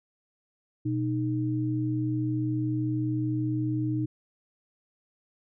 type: tone pair together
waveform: sine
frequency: 122.67 / 309.1 Hz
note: B2 / D#4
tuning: -11 / -11 cents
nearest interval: octave + major third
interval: 1600 cents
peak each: -28 dBFS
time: 0.85-4.06 s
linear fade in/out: 10 ms
effects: none